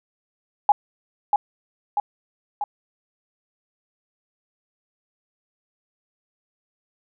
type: tone with echo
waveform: sine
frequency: 826 Hz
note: G#5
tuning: 10 cents flat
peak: -10 dBFS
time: 0.69-0.72 s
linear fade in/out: 2 ms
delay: 640 ms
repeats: 3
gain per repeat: -4 dB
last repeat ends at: 2.64 s
effects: none